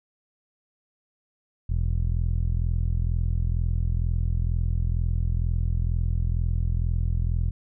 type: tone with low-pass filter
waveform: 15% pulse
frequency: 42.14 Hz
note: E1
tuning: 39 cents sharp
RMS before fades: -24 dBFS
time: 1.69-7.51 s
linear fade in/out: 10 ms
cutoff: 94 Hz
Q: 0.91
effects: none